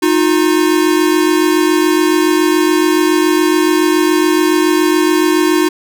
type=tone pair together; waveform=square; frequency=311.1 / 358.2 Hz; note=D#4 / F4; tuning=0 / +44 cents; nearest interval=major second; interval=244 cents; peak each=-13 dBFS; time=0.02-5.69 s; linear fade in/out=10 ms; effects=none